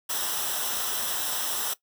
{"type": "noise with comb filter", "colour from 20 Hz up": "white", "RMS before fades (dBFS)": -29, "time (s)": [0.09, 1.74], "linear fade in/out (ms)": 10, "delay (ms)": 0.44, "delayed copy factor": -0.7, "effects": ["noise-tail reverb RT60 0.1 s tail -18 dB re dry"]}